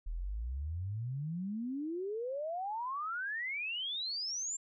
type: exponential sweep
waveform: sine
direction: up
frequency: 37.54 to 7459 Hz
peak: -35 dBFS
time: 0.06-4.57 s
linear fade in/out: 10 ms
effects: none